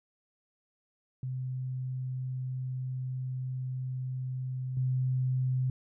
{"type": "tone with level steps", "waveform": "sine", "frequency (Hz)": 128.8, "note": "C3", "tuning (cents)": -27, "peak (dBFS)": [-32, -26], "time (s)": [1.23, 5.7], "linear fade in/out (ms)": 2, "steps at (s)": 4.77, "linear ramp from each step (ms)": 2, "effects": []}